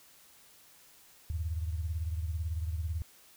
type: beating tone pair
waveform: sine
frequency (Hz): 78.8 / 96.8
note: D#2 / G2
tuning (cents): +23 / -21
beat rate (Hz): 18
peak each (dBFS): -32 / -39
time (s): 1.3-3.02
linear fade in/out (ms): 0
effects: white hiss -59 dBFS RMS until 3.36 s